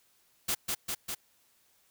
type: noise with echo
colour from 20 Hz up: white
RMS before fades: -30 dBFS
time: 0.48-0.55 s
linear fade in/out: 10 ms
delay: 200 ms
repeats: 3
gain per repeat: -2 dB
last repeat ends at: 1.15 s
effects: white hiss -68 dBFS RMS until 1.9 s